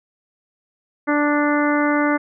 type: harmonic tone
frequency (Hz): 293.7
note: D4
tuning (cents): 0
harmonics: 1 / 2 / 3 / 4 / 5 / 6 / 7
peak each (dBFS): -18 / -23 / -26 / -25 / -25 / -29 / -28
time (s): 1.07-2.18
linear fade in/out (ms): 20
effects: none